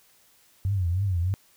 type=tone with vibrato; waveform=sine; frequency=92.5 Hz; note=F#2; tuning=in tune; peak=-22 dBFS; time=0.65-1.34 s; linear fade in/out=0 ms; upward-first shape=triangle; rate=3.2 Hz; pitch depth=180 cents each way; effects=white hiss -60 dBFS RMS until 1.56 s